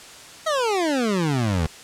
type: exponential sweep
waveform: 25% pulse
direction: down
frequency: 655 to 75.9 Hz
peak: -16 dBFS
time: 0.46-1.67 s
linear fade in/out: 10 ms
effects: white hiss -42 dBFS RMS until 1.83 s + low-pass 8000 Hz 12 dB/octave